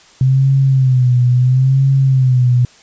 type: tone with vibrato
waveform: sine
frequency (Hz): 129.5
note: C3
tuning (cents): -17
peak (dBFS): -8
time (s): 0.21-2.65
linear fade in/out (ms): 2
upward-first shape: sine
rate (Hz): 0.74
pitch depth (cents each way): 83
effects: white hiss -45 dBFS RMS until 2.82 s + resampled to 16000 Hz